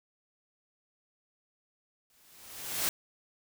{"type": "noise with exponential growth", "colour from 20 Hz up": "white", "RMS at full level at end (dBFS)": -28, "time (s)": [2.1, 2.89], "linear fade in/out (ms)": 1, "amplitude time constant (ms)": 170, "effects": []}